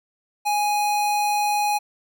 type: tone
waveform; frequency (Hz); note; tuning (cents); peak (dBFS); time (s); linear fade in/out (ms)
square; 830.6; G#5; 0; -20; 0.45-1.79; 20
effects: none